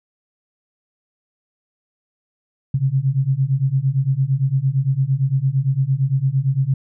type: beating tone pair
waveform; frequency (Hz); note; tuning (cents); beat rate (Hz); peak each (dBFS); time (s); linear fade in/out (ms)
sine; 130 / 138.8; C3 / C#3; -11 / +3; 8.8; -19 / -18; 2.74-6.74; 5
effects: none